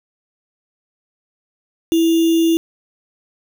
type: tone with sample-and-hold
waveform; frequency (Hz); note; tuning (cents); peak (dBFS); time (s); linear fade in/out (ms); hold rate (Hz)
sine; 330; E4; +2; -11; 1.92-2.57; 0; 3150
effects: none